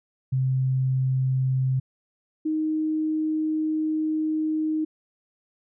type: tone pair in turn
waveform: sine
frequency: 130.81 / 311.8 Hz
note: C3 / D#4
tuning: 0 / +4 cents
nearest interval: octave + minor third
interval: 1504 cents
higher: second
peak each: -20 / -22 dBFS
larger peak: first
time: 0.32-1.8 / 2.45-4.85 s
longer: second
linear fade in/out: 10 ms
effects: none